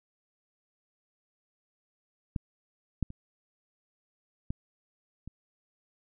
clicks, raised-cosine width 5 ms, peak -18 / -15 / -30 / -20 / -29 dBFS, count 5, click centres 2.362 / 3.027 / 3.104 / 4.505 / 5.276 s, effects none

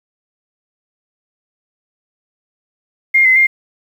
sine tone with pitch steps, 2122 / 2049 / 2114 Hz, C7 / C7 / C7, +24 / -37 / +17 cents, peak -7 dBFS, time 3.14-3.47 s, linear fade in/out 10 ms, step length 110 ms, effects 7-bit

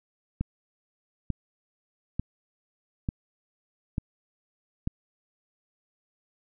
click train, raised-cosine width 5 ms, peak -15 dBFS, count 6, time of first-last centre 0.41-4.874 s, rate 1.12 Hz, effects none

